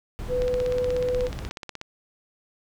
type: noise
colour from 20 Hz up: brown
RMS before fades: -33 dBFS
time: 0.19-1.49 s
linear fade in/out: 0 ms
type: tone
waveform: sine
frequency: 498.7 Hz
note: B4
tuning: 17 cents sharp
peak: -22 dBFS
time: 0.28-1.3 s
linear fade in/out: 50 ms
type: click train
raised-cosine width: 0.2 ms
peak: -18 dBFS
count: 24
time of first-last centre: 0.42-1.814 s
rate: 16.5 Hz
effects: none